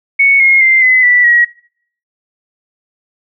sine tone with pitch steps, 2217 / 2151 / 2088 / 2026 / 1966 / 1907.8 Hz, C#7 / C7 / C7 / B6 / B6 / A#6, 0 / +47 / -4 / +44 / -8 / +40 cents, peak -5 dBFS, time 0.19-1.45 s, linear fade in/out 10 ms, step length 210 ms, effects noise-tail reverb RT60 0.6 s tail -23 dB re dry

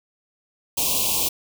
white band-stop noise, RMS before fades -22 dBFS, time 0.77-1.29 s, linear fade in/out 10 ms, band 1100 to 2400 Hz, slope 96 dB/octave, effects none

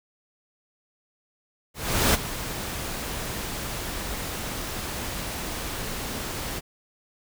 pink noise with ADSR envelope, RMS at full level -19 dBFS, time 1.74-6.61 s, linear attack 400 ms, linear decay 24 ms, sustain -13 dB, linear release 32 ms, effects none

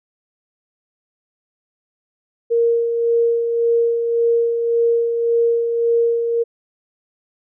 sine tone with tremolo, 466.2 Hz, A#4, in tune, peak -12 dBFS, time 2.5-6.44 s, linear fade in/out 20 ms, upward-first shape sine, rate 1.8 Hz, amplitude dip 45%, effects none

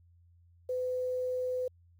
sine tone with quantisation, 505 Hz, B4, 39 cents sharp, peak -30 dBFS, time 0.69-1.68 s, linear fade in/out 5 ms, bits 10, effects added 86 Hz sine -59 dBFS peak until 1.99 s

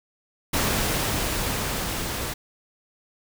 pink noise with level ramp, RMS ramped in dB -23 to -30 dBFS, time 0.53-2.34 s, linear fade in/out 10 ms, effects none

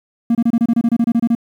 triangle tone bursts, 233.1 Hz, A#3, in tune, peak -8 dBFS, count 14, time 0.3-1.351 s, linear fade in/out 5 ms, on 50 ms, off 27 ms, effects tanh soft clip ceiling -4 dBFS + 8-bit

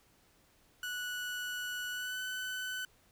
30% pulse tone with pitch glide, 1474 to 1505.8 Hz, F#6 to F#6, -7 to +30 cents, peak -34 dBFS, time 0.83-2.85 s, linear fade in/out 2 ms, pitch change +37 cents, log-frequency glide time 1.91-2.19 s, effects pink hiss -67 dBFS RMS until 3.11 s

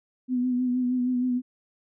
sine tone with vibrato, 250 Hz, B3, 21 cents sharp, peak -22 dBFS, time 0.28-1.42 s, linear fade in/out 50 ms, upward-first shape sine, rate 6.4 Hz, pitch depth 32 cents each way, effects none

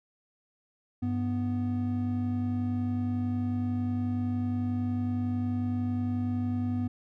triangle tone pair together, 99.29 / 246.9 Hz, G2 / B3, +23 / 0 cents, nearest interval octave + major third, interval 1577 cents, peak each -29 / -27 dBFS, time 1.02-6.88 s, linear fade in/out 10 ms, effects none

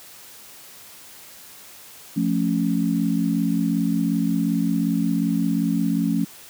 sine chord, F augmented, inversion none, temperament equal, 174.61 / 220 / 277.2 Hz, F3 / A3 / C#4, 0 / 0 / 0 cents, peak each -23 dBFS, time 2.16-6.25 s, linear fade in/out 10 ms, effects white hiss -44 dBFS RMS until 6.49 s + high-pass 60 Hz 12 dB/octave

